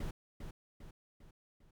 brown noise with echo, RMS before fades -39 dBFS, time 0-0.11 s, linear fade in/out 5 ms, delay 400 ms, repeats 4, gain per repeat -6 dB, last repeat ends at 1.71 s, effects none

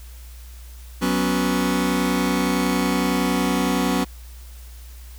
sawtooth chord, F# suspended fourth, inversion none, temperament just, 185 / 246.7 / 277.5 Hz, F#3 / B3 / C#4, 0 / -2 / +2 cents, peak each -19 dBFS, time 1.01-4.05 s, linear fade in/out 20 ms, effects added 60 Hz sine -37 dBFS peak until 5.18 s + white hiss -49 dBFS RMS until 5.18 s

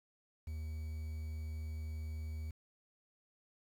triangle tone with quantisation, 78.2 Hz, D#2, 9 cents sharp, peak -37 dBFS, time 0.47-2.51 s, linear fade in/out 5 ms, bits 10, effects none

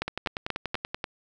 two click trains, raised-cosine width 0.3 ms, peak -14 / -11 dBFS, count 11 / 4, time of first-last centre 0.08-1.042 / 0.02-0.745 s, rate 10.4 / 4.14 Hz, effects none

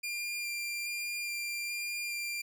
sawtooth tone with vibrato, 2390 Hz, D7, 30 cents sharp, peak -31 dBFS, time 0.03-2.42 s, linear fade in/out 10 ms, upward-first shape square, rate 1.2 Hz, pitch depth 8 cents each way, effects none

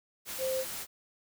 sine tone in noise, 523.3 Hz, C5, in tune, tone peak -29 dBFS, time 0.38-0.65 s, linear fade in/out 50 ms, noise white, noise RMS -39 dBFS, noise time 0.25-0.87 s, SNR +7 dB, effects none

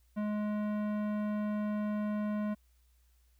sine tone with tanh clipping, 210 Hz, G#3, 19 cents sharp, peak -33 dBFS, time 0.16-2.55 s, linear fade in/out 20 ms, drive 16 dB, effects added 60 Hz sine -64 dBFS peak until 3.39 s + white hiss -75 dBFS RMS until 3.39 s

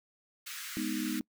pink high-pass noise, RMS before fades -42 dBFS, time 0.46-1.2 s, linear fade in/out 10 ms, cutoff 1300 Hz, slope 48 dB/octave
sine chord, G# minor, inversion none, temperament equal, 207.7 / 246.9 / 311.1 Hz, G#3 / B3 / D#4, 0 / 0 / 0 cents, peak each -37 / -36 / -35 dBFS, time 0.77-1.21 s, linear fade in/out 0 ms
effects noise-tail reverb RT60 0.1 s tail -25 dB re dry

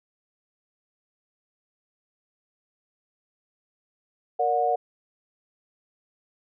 sine chord, Bb augmented, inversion none, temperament just, 466.2 / 582.7 / 728.4 Hz, Bb4 / D5 / F#5, 0 / -14 / -27 cents, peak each -27 / -28 / -22 dBFS, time 4.39-4.76 s, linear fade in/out 10 ms, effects none

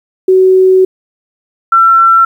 sine tone pair in turn, 375.1 / 1348.3 Hz, F#4 / E6, +24 / +39 cents, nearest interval octave + minor seventh, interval 2215 cents, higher second, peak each -3 dBFS, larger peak neither, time 0.28-0.85 / 1.72-2.25 s, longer first, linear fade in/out 5 ms, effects 7-bit

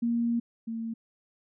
sine tone pair in turn, 234.6 / 227.1 Hz, A#3 / A#3, +11 / -45 cents, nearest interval minor second, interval 56 cents, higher first, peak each -24 / -31 dBFS, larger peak first, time 0.02-0.4 / 0.67-0.94 s, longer first, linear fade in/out 10 ms, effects none

